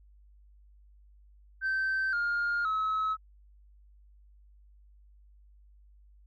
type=tone with pitch steps; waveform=sine; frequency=1550 / 1413.2 / 1288.4 Hz; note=G6 / F6 / E6; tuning=-20 / +20 / -40 cents; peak=-25 dBFS; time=1.61-3.17 s; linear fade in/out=50 ms; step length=520 ms; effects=tanh soft clip ceiling -25 dBFS + added 50 Hz sine -55 dBFS peak until 6.26 s